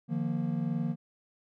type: chord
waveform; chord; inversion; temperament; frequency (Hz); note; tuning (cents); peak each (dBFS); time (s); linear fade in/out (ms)
triangle; Eb suspended second; none; equal with one note detuned; 152.71 / 174.61 / 233.1; Eb3 / F3 / Bb3; -32 / 0 / 0; -31; 0.08-0.96; 50
effects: none